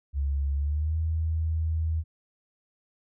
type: tone with pitch glide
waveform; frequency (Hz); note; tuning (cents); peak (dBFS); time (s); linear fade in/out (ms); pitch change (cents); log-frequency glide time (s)
sine; 69.9 to 80.29; C#2 to E2; +15 to -45; -24; 0.13-2.04; 50; +240; 0.55-0.97
effects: none